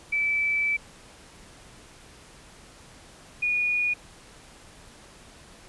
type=tone pair in turn; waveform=sine; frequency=2313 / 2451 Hz; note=D7 / D#7; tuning=-27 / -27 cents; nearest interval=minor second; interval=100 cents; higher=second; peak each=-22 dBFS; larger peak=neither; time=0.12-0.77 / 3.42-3.94 s; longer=first; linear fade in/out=10 ms; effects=pink hiss -50 dBFS RMS until 5.68 s + resampled to 24000 Hz